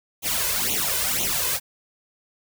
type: noise with flanger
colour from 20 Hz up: white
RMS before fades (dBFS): -24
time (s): 0.22-1.6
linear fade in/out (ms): 50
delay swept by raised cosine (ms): 0.3 to 2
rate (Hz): 2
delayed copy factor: +0.85
effects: none